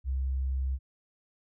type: tone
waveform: sine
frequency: 66 Hz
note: C2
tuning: 16 cents sharp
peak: -27 dBFS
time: 0.04-0.79 s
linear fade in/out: 50 ms
effects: none